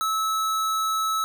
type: tone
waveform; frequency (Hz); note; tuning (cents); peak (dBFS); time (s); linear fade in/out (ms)
square; 1300; E6; -24; -23; 0.01-1.24; 0
effects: none